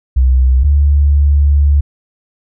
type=tone pair in turn; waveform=sine; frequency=64.2 / 71.9 Hz; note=C2 / D2; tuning=-32 / -36 cents; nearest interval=major second; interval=196 cents; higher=second; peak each=-6 dBFS; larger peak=neither; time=0.16-0.64 / 0.64-1.81 s; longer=second; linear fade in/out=10 ms; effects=none